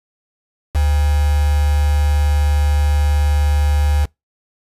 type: tone with quantisation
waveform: sine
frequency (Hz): 73.42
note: D2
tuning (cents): 0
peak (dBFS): -12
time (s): 0.74-4.06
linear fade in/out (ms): 20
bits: 4
effects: noise-tail reverb RT60 0.2 s tail -26 dB re dry + resampled to 32000 Hz